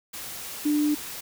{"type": "tone in noise", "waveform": "sine", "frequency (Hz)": 297.2, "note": "D4", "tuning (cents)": 21, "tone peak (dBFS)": -20, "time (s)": [0.65, 0.95], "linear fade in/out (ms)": 10, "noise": "white", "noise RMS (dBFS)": -37, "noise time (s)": [0.13, 1.21], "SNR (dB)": 14, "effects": []}